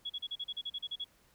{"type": "tone bursts", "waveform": "sine", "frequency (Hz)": 3354, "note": "G#7", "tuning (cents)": 16, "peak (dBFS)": -35, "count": 12, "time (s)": [0.05, 1.045], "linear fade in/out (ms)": 10, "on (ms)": 49, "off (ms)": 37, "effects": ["pink hiss -67 dBFS RMS until 1.34 s"]}